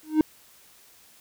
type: tone with exponential growth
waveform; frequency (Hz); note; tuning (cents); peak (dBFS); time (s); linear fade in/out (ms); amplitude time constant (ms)
triangle; 310.1; D#4; -6; -10; 0.03-0.21; 2; 37
effects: white hiss -55 dBFS RMS until 1.2 s